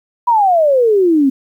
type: exponential sweep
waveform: sine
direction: down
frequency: 989 to 260 Hz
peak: -8 dBFS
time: 0.27-1.3 s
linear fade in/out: 10 ms
effects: 8-bit